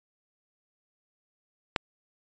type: click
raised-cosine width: 0.3 ms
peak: -8 dBFS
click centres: 1.762 s
effects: resampled to 16000 Hz